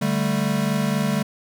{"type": "chord", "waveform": "square", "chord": "D suspended fourth", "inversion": "none", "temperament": "equal", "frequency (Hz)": [146.83, 196, 220], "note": ["D3", "G3", "A3"], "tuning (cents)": [0, 0, 0], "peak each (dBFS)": [-26, -24, -25], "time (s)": [0.01, 1.23], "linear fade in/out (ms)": 10, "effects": []}